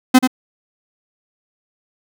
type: tone with echo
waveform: 45% pulse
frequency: 256.1 Hz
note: C4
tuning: 37 cents flat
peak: -5 dBFS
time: 0.14-0.19 s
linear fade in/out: 10 ms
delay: 85 ms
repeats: 1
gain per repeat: -7 dB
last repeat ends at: 0.275 s
effects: none